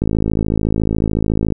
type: click train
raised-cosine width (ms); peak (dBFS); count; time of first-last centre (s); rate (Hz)
3; -4; 82; 0.02-1.523; 53.9
effects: none